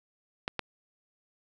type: clicks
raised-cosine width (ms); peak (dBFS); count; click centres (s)
0.3; -14; 2; 0.479 / 0.593
effects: none